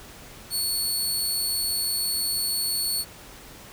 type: tone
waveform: 20% pulse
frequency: 4414 Hz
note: C#8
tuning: 8 cents flat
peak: -18 dBFS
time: 0.5-3.05 s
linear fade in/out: 50 ms
effects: pink hiss -45 dBFS RMS until 3.72 s